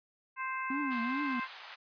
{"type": "harmonic tone", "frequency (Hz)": 523.3, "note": "C5", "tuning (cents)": 0, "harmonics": [2, 3, 4, 5], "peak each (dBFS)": [-36, -40, -41, -44], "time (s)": [0.36, 1.48], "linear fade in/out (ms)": 50}
{"type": "tone with vibrato", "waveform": "triangle", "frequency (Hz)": 259.3, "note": "C4", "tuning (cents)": -15, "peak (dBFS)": -31, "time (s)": [0.7, 1.4], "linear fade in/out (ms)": 5, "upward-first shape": "triangle", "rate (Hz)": 2.4, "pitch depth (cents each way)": 240}
{"type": "band-pass noise", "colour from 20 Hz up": "pink", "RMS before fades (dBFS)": -49, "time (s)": [0.9, 1.76], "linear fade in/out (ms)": 20, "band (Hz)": [830, 4400], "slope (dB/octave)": 24}
{"effects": ["resampled to 11025 Hz"]}